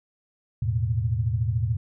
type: chord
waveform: sine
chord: E suspended fourth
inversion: none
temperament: just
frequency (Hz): 82.41 / 109.88 / 123.61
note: E2 / A2 / B2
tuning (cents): 0 / -2 / +2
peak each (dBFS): -29 / -24 / -27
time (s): 0.62-1.77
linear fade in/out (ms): 5
effects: none